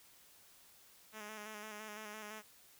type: tone with vibrato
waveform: 5% pulse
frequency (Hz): 213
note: G#3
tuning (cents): +44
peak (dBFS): -35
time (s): 1.12-2.43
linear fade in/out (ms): 50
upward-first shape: square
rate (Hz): 5.9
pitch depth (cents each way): 33
effects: white hiss -63 dBFS RMS until 2.79 s

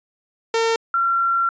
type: tone pair in turn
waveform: sawtooth / sine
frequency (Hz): 454.6 / 1366.6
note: A#4 / F6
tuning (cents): -43 / -38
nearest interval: octave + perfect fifth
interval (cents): 1905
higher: second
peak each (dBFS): -13 / -16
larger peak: first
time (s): 0.54-0.76 / 0.94-1.49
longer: second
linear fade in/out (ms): 2
effects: resampled to 16000 Hz

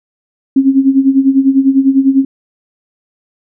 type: tone with tremolo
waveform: sine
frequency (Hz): 270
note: C#4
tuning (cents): -45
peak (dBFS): -3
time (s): 0.56-2.25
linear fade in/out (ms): 5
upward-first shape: sine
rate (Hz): 10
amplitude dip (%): 75
effects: none

